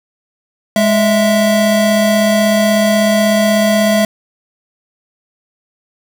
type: tone pair together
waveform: square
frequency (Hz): 207.7 / 659.4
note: G#3 / E5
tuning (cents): 0 / 0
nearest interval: octave + minor sixth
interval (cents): 2000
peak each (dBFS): -13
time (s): 0.76-4.05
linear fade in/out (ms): 2
effects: none